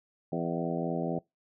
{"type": "harmonic tone with a mistuned harmonic", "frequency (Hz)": 84, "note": "E2", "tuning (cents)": 33, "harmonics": [2, 3, 4, 5, 6, 7, 8, 9], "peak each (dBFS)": [-34, -36, -37, -38, -39, -39, -40, -41], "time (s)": [0.32, 1.19], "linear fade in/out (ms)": 5, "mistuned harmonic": 7, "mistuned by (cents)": 45, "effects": ["noise-tail reverb RT60 0.2 s tail -24 dB re dry"]}